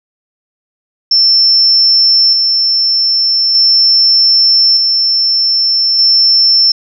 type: tone with tremolo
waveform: sine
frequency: 5360 Hz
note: E8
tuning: 28 cents sharp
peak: -5 dBFS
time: 1.11-6.72 s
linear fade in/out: 5 ms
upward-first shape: square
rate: 0.41 Hz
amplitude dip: 30%
effects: none